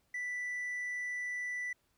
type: tone with hard clipping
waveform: sine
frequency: 1975.5 Hz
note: B6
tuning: in tune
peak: -36 dBFS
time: 0.14-1.73 s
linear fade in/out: 5 ms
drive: 2 dB
effects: pink hiss -75 dBFS RMS until 1.97 s